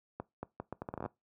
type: accelerating click train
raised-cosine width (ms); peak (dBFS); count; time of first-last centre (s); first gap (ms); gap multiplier
1; -24; 13; 0.2-1.061; 230; 0.74
effects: noise-tail reverb RT60 0.2 s tail -21 dB re dry + high-pass 80 Hz 12 dB/octave